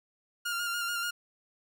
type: tone with vibrato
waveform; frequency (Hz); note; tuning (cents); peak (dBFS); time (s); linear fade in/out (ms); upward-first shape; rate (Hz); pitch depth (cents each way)
sawtooth; 1405; F6; +10; -27; 0.45-1.11; 10; square; 6.9; 24
effects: none